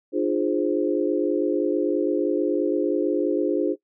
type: chord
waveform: sine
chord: D half-diminished seventh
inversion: none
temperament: equal with one note detuned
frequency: 300 / 349.2 / 415.3 / 523.3 Hz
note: D4 / F4 / Ab4 / C5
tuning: +37 / 0 / 0 / 0 cents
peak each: -24 / -24 / -26 / -28 dBFS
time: 0.12-3.76 s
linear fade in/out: 50 ms
effects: noise-tail reverb RT60 0.1 s tail -19 dB re dry